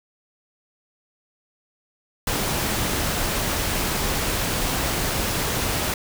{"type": "noise", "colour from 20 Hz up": "pink", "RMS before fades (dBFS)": -24, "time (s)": [2.27, 5.94], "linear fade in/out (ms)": 2, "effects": []}